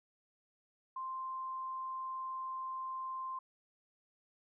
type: tone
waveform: sine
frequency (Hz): 1046.5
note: C6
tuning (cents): 0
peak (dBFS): -38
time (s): 0.96-3.39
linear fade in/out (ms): 5
effects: none